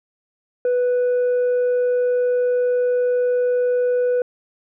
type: tone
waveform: sine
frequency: 493.9 Hz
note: B4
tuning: in tune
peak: -13 dBFS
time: 0.65-4.22 s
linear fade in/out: 2 ms
effects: tanh soft clip ceiling -15 dBFS